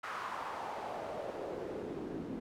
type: noise with band-pass filter sweep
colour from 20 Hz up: pink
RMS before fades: -41 dBFS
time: 0.03-2.4 s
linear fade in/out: 10 ms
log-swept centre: 1300 to 260 Hz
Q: 2.7
effects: none